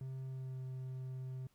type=tone with pitch glide; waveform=triangle; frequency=131.8 to 129.76 Hz; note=C3 to C3; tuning=+13 to -14 cents; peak=-39 dBFS; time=0.01-1.47 s; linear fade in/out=2 ms; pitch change=-27 cents; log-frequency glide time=0.26-0.6 s; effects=pink hiss -75 dBFS RMS until 1.54 s